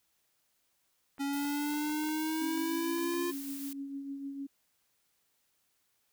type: clicks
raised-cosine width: 0.5 ms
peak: -37 dBFS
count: 9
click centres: 1.182 / 1.451 / 1.739 / 1.896 / 2.037 / 2.089 / 2.577 / 2.983 / 3.139 s
type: linear sweep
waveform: square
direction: up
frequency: 277.2 to 350 Hz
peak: -32 dBFS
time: 1.19-3.32 s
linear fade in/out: 20 ms
type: noise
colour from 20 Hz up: blue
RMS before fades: -45 dBFS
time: 1.33-3.73 s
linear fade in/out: 2 ms
type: tone with tremolo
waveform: sine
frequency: 277.2 Hz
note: C#4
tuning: in tune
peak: -35 dBFS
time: 2.41-4.47 s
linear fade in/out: 10 ms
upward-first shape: triangle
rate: 6.6 Hz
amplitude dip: 50%
effects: white hiss -75 dBFS RMS until 6.12 s